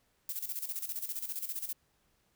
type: noise with tremolo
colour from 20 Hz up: violet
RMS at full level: -36 dBFS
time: 0.29-1.73 s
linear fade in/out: 2 ms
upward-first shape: square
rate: 15 Hz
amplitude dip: 70%
effects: pink hiss -73 dBFS RMS until 2.35 s